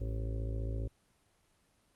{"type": "harmonic tone with a mistuned harmonic", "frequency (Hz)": 55, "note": "A1", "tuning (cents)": 0, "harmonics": [1, 2, 4, 5, 6, 7, 8, 9, 10], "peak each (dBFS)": [-35, -38, -54, -48, -56, -49, -54, -55, -51], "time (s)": [0, 0.88], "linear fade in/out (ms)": 10, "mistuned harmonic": 4, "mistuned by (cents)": -100, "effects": ["pink hiss -71 dBFS RMS until 1.95 s", "Opus 24 kbps"]}